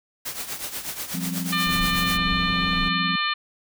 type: noise with tremolo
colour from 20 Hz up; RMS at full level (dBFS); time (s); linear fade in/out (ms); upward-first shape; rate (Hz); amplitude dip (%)
white; -29; 0.25-2.18; 10; triangle; 8.2; 75
type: chord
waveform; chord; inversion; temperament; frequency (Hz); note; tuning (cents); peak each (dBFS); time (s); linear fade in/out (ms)
sine; F suspended second; none; equal; 174.61 / 196 / 261.6; F3 / G3 / C4; 0 / 0 / 0; -28 / -33 / -33; 1.14-3.16; 5
type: harmonic tone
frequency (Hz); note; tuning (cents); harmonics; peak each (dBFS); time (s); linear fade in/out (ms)
599; D5; +34; 2 / 3 / 4 / 5 / 6 / 7; -26 / -28 / -29 / -30 / -31 / -31; 1.52-3.34; 10
type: noise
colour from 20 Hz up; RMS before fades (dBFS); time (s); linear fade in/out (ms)
brown; -31; 1.66-2.89; 10
effects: none